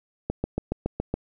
click train, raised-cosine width 2 ms, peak -12 dBFS, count 7, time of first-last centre 0.3-1.14 s, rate 7.14 Hz, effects none

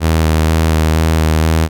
sawtooth tone with vibrato, 79.6 Hz, D#2, 40 cents sharp, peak -6 dBFS, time 0-1.69 s, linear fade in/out 50 ms, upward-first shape square, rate 2.1 Hz, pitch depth 16 cents each way, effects none

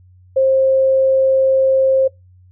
sine tone, 531 Hz, C5, 25 cents sharp, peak -10 dBFS, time 0.36-2.08 s, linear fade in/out 10 ms, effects noise-tail reverb RT60 0.2 s tail -25 dB re dry + added 91 Hz sine -44 dBFS peak until 2.51 s

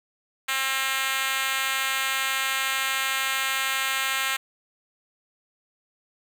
5% pulse tone with high-pass filter, 266.9 Hz, C4, 35 cents sharp, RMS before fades -26 dBFS, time 0.48-4.37 s, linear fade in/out 10 ms, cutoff 1300 Hz, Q 0.83, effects none

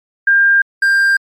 sine / triangle tone pair in turn, 1600 / 1592.7 Hz, G6 / G6, +35 / +27 cents, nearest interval unison, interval 8 cents, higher first, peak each -7 dBFS, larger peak neither, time 0.27-0.62 / 0.82-1.17 s, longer neither, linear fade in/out 5 ms, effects MP3 64 kbps

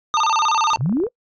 square tone with vibrato, 1046.5 Hz, C6, in tune, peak -16 dBFS, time 0.14-0.76 s, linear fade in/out 0 ms, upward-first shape square, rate 16 Hz, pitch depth 270 cents each way
blue noise with exponential growth, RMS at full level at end -33 dBFS, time 0.45-0.75 s, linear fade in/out 1 ms, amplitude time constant 64 ms
clicks, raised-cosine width 1 ms, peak -23 dBFS, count 10, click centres 0.732 / 0.772 / 0.809 / 0.86 / 0.895 / 0.926 / 0.97 / 1.001 / 1.037 / 1.067 s
sine exponential sweep, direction up, 105.4 to 531 Hz, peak -16 dBFS, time 0.78-1.09 s, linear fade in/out 50 ms
effects noise-tail reverb RT60 0.1 s tail -26 dB re dry + resampled to 16000 Hz

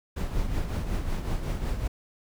brown noise with tremolo, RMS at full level -26 dBFS, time 0.16-1.88 s, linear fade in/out 10 ms, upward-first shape triangle, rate 5.4 Hz, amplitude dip 60%, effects none

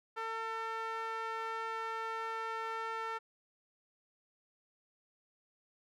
sawtooth tone with band-pass filter, 449.6 Hz, A4, 37 cents sharp, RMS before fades -39 dBFS, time 0.16-3.19 s, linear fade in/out 20 ms, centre 1300 Hz, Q 1.9, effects none

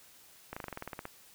slowing click train, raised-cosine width 0.5 ms, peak -24 dBFS, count 12, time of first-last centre 0.53-1.054 s, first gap 35 ms, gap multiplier 1.06, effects white hiss -58 dBFS RMS until 1.34 s

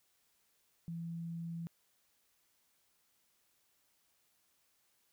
sine tone, 167.5 Hz, E3, 28 cents sharp, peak -39 dBFS, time 0.88-1.67 s, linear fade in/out 0 ms, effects white hiss -75 dBFS RMS until 5.12 s

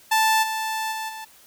sawtooth tone with level steps, 880 Hz, A5, in tune, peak -13 / -21 / -24 / -30 dBFS, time 0.11-1.25 s, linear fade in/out 10 ms, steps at 0.42 / 0.91 / 1.08 s, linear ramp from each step 20 ms, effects white hiss -52 dBFS RMS until 1.46 s

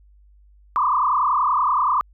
sine tone with frequency modulation, 1100 Hz, C#6, 14 cents flat, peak -16 dBFS, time 0.76-2.01 s, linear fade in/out 0 ms, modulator 30.5 Hz, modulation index 4.1, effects added 50 Hz sine -49 dBFS peak until 2.13 s

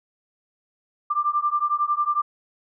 sine beating tone pair, 1181 / 1192 Hz, D6 / D6, +9 / +25 cents, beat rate 11 Hz, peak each -23 dBFS, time 1.1-2.22 s, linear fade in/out 10 ms, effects none

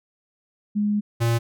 sine / square tone pair in turn, 207.7 / 116.57 Hz, G#3 / A#2, 0 / 0 cents, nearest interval minor seventh, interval 1000 cents, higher first, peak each -19 dBFS, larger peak neither, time 0.75-1.01 / 1.2-1.39 s, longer first, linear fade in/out 20 ms, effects none

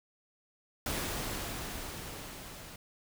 pink noise with level ramp, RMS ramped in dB -34 to -48 dBFS, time 0.86-2.76 s, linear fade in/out 2 ms, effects none

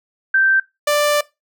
sine / sawtooth tone pair in turn, 1562 / 589.5 Hz, G6 / D5, -7 / +6 cents, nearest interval octave + perfect fourth, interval 1687 cents, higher first, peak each -11 / -10 dBFS, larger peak second, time 0.34-0.6 / 0.87-1.21 s, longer second, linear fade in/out 5 ms, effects noise-tail reverb RT60 0.2 s tail -19 dB re dry

